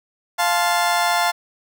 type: chord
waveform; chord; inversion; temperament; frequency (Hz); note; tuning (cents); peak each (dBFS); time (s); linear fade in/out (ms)
30% pulse; F major; none; just; 698.5 / 873.1 / 1047.7; F5 / A5 / C6; 0 / -14 / +2; -17 / -19 / -22; 0.38-1.32; 20
effects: none